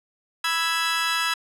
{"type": "chord", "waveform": "20% pulse", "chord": "E major", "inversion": "second", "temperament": "equal", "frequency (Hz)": [987.8, 1318.5, 1661.2], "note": ["B5", "E6", "G#6"], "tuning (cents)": [0, 0, 0], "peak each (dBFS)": [-24, -20, -21], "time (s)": [0.44, 1.34], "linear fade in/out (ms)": 5, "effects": ["low-pass 10000 Hz 12 dB/octave"]}